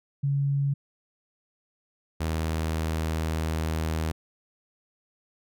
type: tone pair in turn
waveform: sine / sawtooth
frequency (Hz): 140.1 / 79.75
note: C#3 / D#2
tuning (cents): +19 / +43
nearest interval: minor seventh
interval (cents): 976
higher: first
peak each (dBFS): -22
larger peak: neither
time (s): 0.23-0.74 / 2.2-4.12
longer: second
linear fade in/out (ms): 10
effects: none